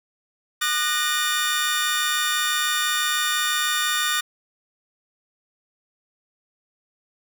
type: tone cluster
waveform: sawtooth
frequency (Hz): 1210 / 1476 / 1856 / 3564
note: D#6 / F#6 / A#6 / A7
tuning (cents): -49 / -5 / -8 / +22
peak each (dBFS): -23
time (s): 0.61-4.21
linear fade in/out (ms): 10
effects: none